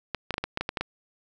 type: clicks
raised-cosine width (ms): 0.3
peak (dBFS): -12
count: 10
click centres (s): 0.147 / 0.307 / 0.341 / 0.381 / 0.44 / 0.574 / 0.61 / 0.691 / 0.772 / 0.81
effects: none